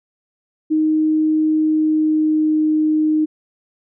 sine tone with pitch glide, 311.3 to 309.1 Hz, D#4 to D#4, +1 to -11 cents, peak -13 dBFS, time 0.7-3.26 s, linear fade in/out 20 ms, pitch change -12 cents, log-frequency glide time 1.57-2.61 s, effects none

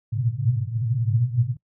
pink band-pass noise, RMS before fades -23 dBFS, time 0.12-1.57 s, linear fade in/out 10 ms, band 110 to 130 Hz, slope 96 dB/octave, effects noise-tail reverb RT60 0.1 s tail -24 dB re dry

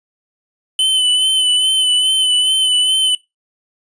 square tone with vibrato, 3030 Hz, F#7, 40 cents sharp, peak -12 dBFS, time 0.79-3.15 s, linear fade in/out 2 ms, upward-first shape sine, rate 2.4 Hz, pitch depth 32 cents each way, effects noise-tail reverb RT60 0.2 s tail -20 dB re dry + resampled to 22050 Hz

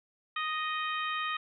harmonic tone, 622.3 Hz, D#5, in tune, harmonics 2 / 3 / 4 / 5 / 6, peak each -33 / -37 / -39 / -41 / -43 dBFS, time 0.36-1.37 s, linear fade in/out 5 ms, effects none

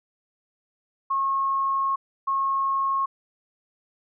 sine tone bursts at uneven times, 1087 Hz, C#6, 34 cents flat, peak -21 dBFS, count 2, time 1.1-1.96 / 2.27-3.06 s, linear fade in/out 10 ms, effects none

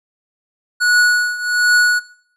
square tone with tremolo, 1464 Hz, F#6, 19 cents flat, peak -10 dBFS, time 0.8-2 s, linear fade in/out 20 ms, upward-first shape triangle, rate 1.3 Hz, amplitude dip 85%, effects noise-tail reverb RT60 0.6 s tail -18 dB re dry + low-pass 10000 Hz 12 dB/octave

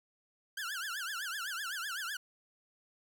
sawtooth tone with vibrato, 1527 Hz, G6, 46 cents flat, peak -33 dBFS, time 0.57-2.17 s, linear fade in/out 5 ms, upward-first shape triangle, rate 7.9 Hz, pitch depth 260 cents each way, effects none

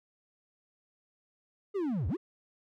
triangle linear two-way sweep, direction down then up, 420.5 to 68.5 to 420.5 Hz, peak -27 dBFS, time 1.74-2.17 s, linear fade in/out 20 ms, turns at 2.08 s, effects none

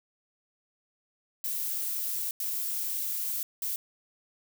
violet noise bursts at uneven times, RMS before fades -32 dBFS, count 3, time 1.44-2.31 / 2.4-3.43 / 3.62-3.76 s, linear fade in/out 2 ms, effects none

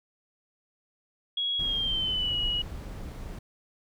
sine tone with pitch glide, 3322 to 2909 Hz, G#7 to F#7, 0 to -30 cents, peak -26 dBFS, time 1.37-2.62 s, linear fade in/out 5 ms, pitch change -230 cents, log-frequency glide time 1.59-2.36 s
brown noise, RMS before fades -37 dBFS, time 1.59-3.39 s, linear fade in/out 5 ms
effects none

